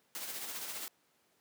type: noise with tremolo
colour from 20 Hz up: white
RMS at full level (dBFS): -40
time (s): 0.15-0.88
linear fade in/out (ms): 0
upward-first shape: sine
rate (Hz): 15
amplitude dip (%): 40
effects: pink hiss -72 dBFS RMS until 1.4 s + high-pass 200 Hz 12 dB/octave